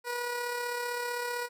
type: tone with amplitude modulation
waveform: 15% pulse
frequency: 484.4 Hz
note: B4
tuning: 34 cents flat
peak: -24 dBFS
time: 0.04-1.49 s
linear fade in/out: 50 ms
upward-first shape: sine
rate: 35.6 Hz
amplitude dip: 35%
effects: none